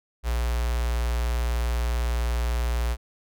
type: tone with notch filter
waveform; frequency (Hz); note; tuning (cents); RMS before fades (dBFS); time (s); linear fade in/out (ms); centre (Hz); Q
square; 59.2; A#1; +27; -25; 0.23-2.97; 50; 230; 0.58
effects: none